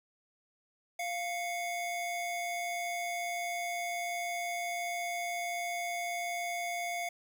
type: tone pair together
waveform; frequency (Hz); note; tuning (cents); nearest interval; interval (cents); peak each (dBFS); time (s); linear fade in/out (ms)
square; 695.2 / 2207; F5 / C#7; -8 / -8; octave + minor sixth; 2000; -36 / -39; 0.99-7.09; 5
effects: none